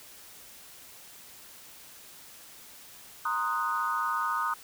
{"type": "chord", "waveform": "sine", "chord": "C half-diminished seventh", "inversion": "third", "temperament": "equal", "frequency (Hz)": [932.3, 1046.5, 1244.5, 1480], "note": ["Bb5", "C6", "Eb6", "Gb6"], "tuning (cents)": [0, 0, 0, 0], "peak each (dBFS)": [-34, -35, -29, -35], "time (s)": [3.25, 4.54], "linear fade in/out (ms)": 5, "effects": ["white hiss -50 dBFS RMS until 4.63 s"]}